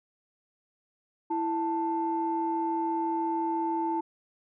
sine tone pair together, 330.8 / 883 Hz, E4 / A5, +6 / +6 cents, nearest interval octave + perfect fourth, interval 1700 cents, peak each -29 / -28 dBFS, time 1.3-4.01 s, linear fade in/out 10 ms, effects tanh soft clip ceiling -18 dBFS

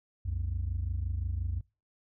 sine tone pair together, 63.8 / 89.5 Hz, C2 / F2, -43 / +43 cents, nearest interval tritone, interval 586 cents, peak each -32 / -31 dBFS, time 0.25-1.61 s, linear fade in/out 10 ms, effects noise-tail reverb RT60 0.3 s tail -23 dB re dry + tanh soft clip ceiling -25 dBFS

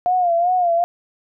sine tone with vibrato, 705 Hz, F5, 16 cents sharp, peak -14 dBFS, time 0.06-0.84 s, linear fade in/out 0 ms, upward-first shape sine, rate 2.6 Hz, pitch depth 78 cents each way, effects none

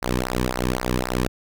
sawtooth tone with flanger, 62.3 Hz, B1, 16 cents sharp, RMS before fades -24 dBFS, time 0.02-1.28 s, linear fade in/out 5 ms, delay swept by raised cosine 0.29 to 1.49 ms, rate 3.8 Hz, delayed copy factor -0.95, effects none

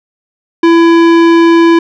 sine tone with tanh clipping, 334.5 Hz, E4, 25 cents sharp, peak -5 dBFS, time 0.63-1.79 s, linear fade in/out 5 ms, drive 18 dB, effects none

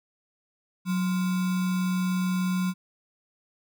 sine tone with sample-and-hold, 183.4 Hz, F#3, 15 cents flat, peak -23 dBFS, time 0.85-2.74 s, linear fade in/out 50 ms, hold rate 1225 Hz, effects none

